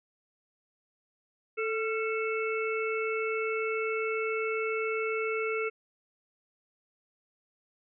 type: harmonic tone with a mistuned harmonic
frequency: 440 Hz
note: A4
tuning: in tune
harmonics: 1 / 3 / 5 / 6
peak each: -30 / -36 / -36 / -38 dBFS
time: 1.57-5.7 s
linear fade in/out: 20 ms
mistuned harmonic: 3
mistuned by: +61 cents
effects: none